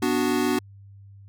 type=chord; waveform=square; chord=B minor; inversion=none; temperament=equal; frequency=246.9 / 293.7 / 370 Hz; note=B3 / D4 / F#4; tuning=0 / 0 / 0 cents; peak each=-26 dBFS; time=0.02-0.59 s; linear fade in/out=5 ms; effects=added 99 Hz sine -44 dBFS peak until 1.28 s